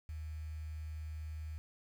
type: tone with quantisation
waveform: sine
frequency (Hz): 77.78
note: D#2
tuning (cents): 0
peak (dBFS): -40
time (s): 0.09-1.58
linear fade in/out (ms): 0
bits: 10
effects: none